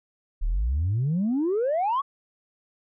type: exponential sweep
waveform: sine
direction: up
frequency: 33.75 to 1154 Hz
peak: -20 dBFS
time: 0.41-2.02 s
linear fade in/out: 20 ms
effects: tanh soft clip ceiling -19 dBFS